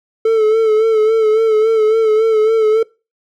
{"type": "tone with vibrato", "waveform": "triangle", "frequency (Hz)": 439.5, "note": "A4", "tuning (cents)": -2, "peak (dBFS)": -7, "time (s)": [0.25, 2.83], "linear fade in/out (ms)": 5, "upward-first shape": "sine", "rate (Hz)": 3.6, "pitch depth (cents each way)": 45, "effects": ["noise-tail reverb RT60 0.3 s tail -23 dB re dry"]}